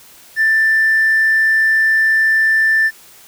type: tone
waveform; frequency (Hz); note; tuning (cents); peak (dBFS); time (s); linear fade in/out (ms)
triangle; 1773; A6; +13; -7; 0.36-2.91; 50
effects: tanh soft clip ceiling -7 dBFS + white hiss -43 dBFS RMS until 3.27 s